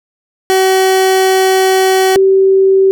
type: tone pair in turn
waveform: 30% pulse / sine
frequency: 378.7 / 385.1 Hz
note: F#4 / G4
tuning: +40 / -31 cents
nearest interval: unison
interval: 29 cents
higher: second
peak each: -5 dBFS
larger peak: neither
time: 0.5-2.16 / 2.16-2.91 s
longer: first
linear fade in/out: 0 ms
effects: none